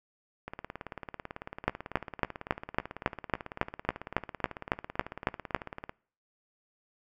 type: two click trains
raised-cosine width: 0.5 ms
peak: -23 / -9 dBFS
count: 99 / 15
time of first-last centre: 0.48-5.894 / 1.68-5.547 s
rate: 18.1 / 3.62 Hz
effects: noise-tail reverb RT60 0.5 s tail -24 dB re dry